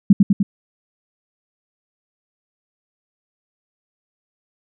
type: tone with echo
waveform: sine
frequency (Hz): 198.1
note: G3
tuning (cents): +18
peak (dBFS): -4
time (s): 0.1-0.13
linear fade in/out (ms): 5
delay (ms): 100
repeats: 3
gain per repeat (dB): -3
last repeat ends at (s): 0.43
effects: none

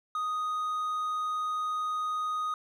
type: tone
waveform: triangle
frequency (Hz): 1244.5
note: D#6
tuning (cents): 0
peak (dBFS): -27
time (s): 0.15-2.54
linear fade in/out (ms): 2
effects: none

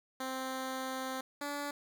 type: tone pair in turn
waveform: 10% pulse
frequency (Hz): 261.6 / 288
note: C4 / D4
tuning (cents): 0 / -34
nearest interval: major second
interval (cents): 166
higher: second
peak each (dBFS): -28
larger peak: neither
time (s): 0.2-1.21 / 1.41-1.71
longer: first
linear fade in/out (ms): 5
effects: none

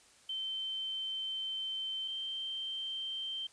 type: tone pair in turn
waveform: sine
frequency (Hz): 3097 / 3131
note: G7 / G7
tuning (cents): -22 / -3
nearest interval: unison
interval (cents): 19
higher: second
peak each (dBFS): -35 / -36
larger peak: first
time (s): 0.29-2.08 / 2.08-3.47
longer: first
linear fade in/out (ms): 5
effects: white hiss -62 dBFS RMS until 3.52 s + resampled to 22050 Hz

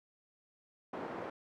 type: band-pass noise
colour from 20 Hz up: pink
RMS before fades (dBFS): -42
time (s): 0.93-1.3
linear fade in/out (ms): 5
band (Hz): 280 to 1100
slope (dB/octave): 12
effects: none

